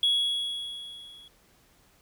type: tone with level ramp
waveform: triangle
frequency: 3346 Hz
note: G#7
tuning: 12 cents sharp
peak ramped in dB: -17 to -47 dBFS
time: 0.03-1.28 s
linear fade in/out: 2 ms
effects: tanh soft clip ceiling -16 dBFS + pink hiss -62 dBFS RMS until 2.01 s